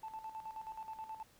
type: tone with tremolo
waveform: sine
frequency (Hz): 880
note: A5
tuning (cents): 0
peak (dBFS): -40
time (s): 0.03-1.23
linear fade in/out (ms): 5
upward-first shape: square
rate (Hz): 9.4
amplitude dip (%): 70
effects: tanh soft clip ceiling -38 dBFS + pink hiss -66 dBFS RMS until 1.39 s